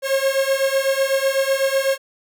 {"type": "beating tone pair", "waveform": "45% pulse", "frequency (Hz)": [537, 545], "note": ["C5", "C#5"], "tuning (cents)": [45, -29], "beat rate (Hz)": 8, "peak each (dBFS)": -20, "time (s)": [0.02, 1.98], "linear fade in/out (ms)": 50, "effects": []}